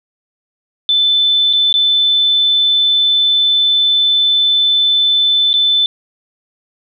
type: tone with dropouts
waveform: sine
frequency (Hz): 3520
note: A7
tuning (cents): 0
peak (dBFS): -9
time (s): 0.89-5.86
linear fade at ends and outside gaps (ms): 1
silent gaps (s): 1.529-1.534 / 1.727-1.74 / 5.531-5.539
effects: none